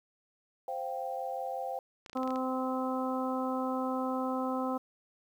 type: chord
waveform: sine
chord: C suspended fourth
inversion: none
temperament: equal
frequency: 523.3 / 698.5 / 784 Hz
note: C5 / F5 / G5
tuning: 0 / 0 / 0 cents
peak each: -38 / -39 / -37 dBFS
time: 0.68-1.79 s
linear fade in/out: 2 ms
type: clicks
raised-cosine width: 0.2 ms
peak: -29 dBFS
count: 8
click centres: 2.062 / 2.097 / 2.131 / 2.173 / 2.232 / 2.276 / 2.306 / 2.359 s
type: harmonic tone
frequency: 259 Hz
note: C4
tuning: 17 cents flat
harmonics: 1 / 2 / 3 / 4 / 5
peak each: -33 / -36 / -38 / -39 / -40 dBFS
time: 2.15-4.78 s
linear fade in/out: 10 ms
effects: 10-bit